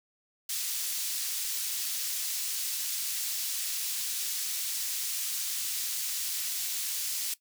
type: high-pass noise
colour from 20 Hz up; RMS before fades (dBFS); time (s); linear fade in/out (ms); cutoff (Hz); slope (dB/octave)
pink; -33; 0.49-7.34; 5; 4600; 12
effects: noise-tail reverb RT60 0.1 s tail -17 dB re dry